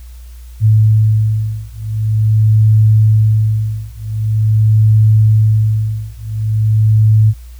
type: beating tone pair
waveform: sine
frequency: 108.3 / 108.75 Hz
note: A2 / A2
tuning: -27 / -20 cents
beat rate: 0.45 Hz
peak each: -11 dBFS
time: 0.6-7.34 s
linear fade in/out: 50 ms
effects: added 60 Hz sine -30 dBFS peak until 7.59 s + white hiss -48 dBFS RMS until 7.59 s